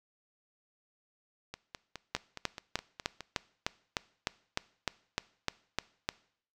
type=two click trains; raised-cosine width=0.2 ms; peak=-23 / -12 dBFS; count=9 / 14; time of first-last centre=1.54-3.207 / 2.15-6.089 s; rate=4.8 / 3.3 Hz; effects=noise-tail reverb RT60 0.6 s tail -21 dB re dry